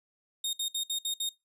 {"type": "tone bursts", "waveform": "sawtooth", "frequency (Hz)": 3700, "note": "A#7", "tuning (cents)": -14, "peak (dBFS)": -26, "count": 6, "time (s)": [0.44, 1.292], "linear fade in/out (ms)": 5, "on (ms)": 92, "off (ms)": 60, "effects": ["noise-tail reverb RT60 0.2 s tail -22 dB re dry", "resampled to 32000 Hz"]}